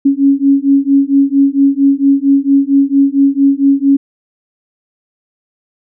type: beating tone pair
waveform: sine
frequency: 274.7 / 279.1 Hz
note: C#4 / C#4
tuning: -16 / +12 cents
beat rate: 4.4 Hz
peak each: -10 dBFS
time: 0.05-3.97 s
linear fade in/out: 10 ms
effects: none